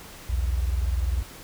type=tone pair together; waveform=sine; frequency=60.08 / 80.2 Hz; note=B1 / E2; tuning=-47 / -47 cents; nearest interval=perfect fourth; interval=500 cents; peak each=-23 / -28 dBFS; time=0.29-1.23 s; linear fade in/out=10 ms; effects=pink hiss -44 dBFS RMS until 1.43 s

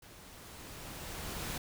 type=noise with level ramp; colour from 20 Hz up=pink; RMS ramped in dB=-55 to -38 dBFS; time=0.02-1.58 s; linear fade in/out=5 ms; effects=none

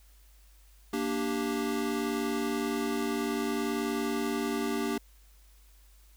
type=chord; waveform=square; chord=G minor; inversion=first; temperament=equal; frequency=233.1 / 293.7 / 392 Hz; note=Bb3 / D4 / G4; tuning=0 / 0 / 0 cents; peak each=-34 dBFS; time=0.93-4.98 s; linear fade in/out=5 ms; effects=added 50 Hz sine -55 dBFS peak until 6.16 s + white hiss -64 dBFS RMS until 6.16 s

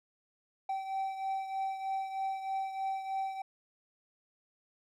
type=beating tone pair; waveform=triangle; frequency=772 / 775.2 Hz; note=G5 / G5; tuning=-27 / -20 cents; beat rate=3.2 Hz; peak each=-32 / -39 dBFS; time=0.69-3.42 s; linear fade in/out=5 ms; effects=none

